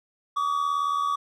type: tone pair together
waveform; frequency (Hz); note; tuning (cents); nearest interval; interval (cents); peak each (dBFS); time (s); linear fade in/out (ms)
triangle; 1140 / 1218.4; C#6 / D#6; +48 / -37; minor second; 115; -22 / -28; 0.36-1.16; 10
effects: none